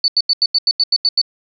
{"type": "tone bursts", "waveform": "sine", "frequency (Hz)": 4494, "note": "C#8", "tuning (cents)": 23, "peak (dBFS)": -10, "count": 10, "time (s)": [0.04, 1.215], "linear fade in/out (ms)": 2, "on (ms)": 41, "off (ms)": 85, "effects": []}